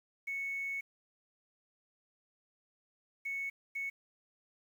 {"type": "tone bursts at uneven times", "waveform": "sine", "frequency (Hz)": 2211, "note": "C#7", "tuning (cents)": -5, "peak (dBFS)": -34, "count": 3, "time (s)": [[0.27, 0.81], [3.25, 3.5], [3.75, 3.9]], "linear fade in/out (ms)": 10, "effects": ["tanh soft clip ceiling -30 dBFS", "10-bit"]}